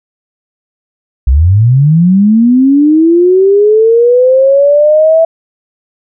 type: linear sweep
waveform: sine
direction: up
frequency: 58.5 to 659.3 Hz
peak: -3 dBFS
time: 1.27-5.25 s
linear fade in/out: 5 ms
effects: none